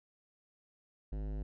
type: tone with hard clipping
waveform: sine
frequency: 51.6 Hz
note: G#1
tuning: 10 cents flat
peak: -38 dBFS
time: 1.12-1.43 s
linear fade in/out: 5 ms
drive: 17 dB
effects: none